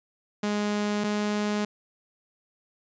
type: tone pair in turn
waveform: sawtooth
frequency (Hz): 207.7 / 208.6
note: G#3 / G#3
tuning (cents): 0 / +8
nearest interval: unison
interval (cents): 8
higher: second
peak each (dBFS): -21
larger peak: neither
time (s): 0.43-1.04 / 1.04-1.65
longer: neither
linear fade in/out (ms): 5
effects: resampled to 16000 Hz